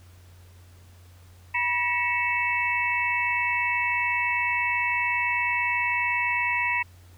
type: tone cluster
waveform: sine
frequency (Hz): 969 / 1918 / 2223 / 2641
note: B5 / A#6 / C#7 / E7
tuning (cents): -33 / +49 / +4 / +3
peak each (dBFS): -28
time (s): 1.54-6.83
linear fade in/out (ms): 10
effects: added 89 Hz sine -48 dBFS peak until 7.17 s + pink hiss -58 dBFS RMS until 7.17 s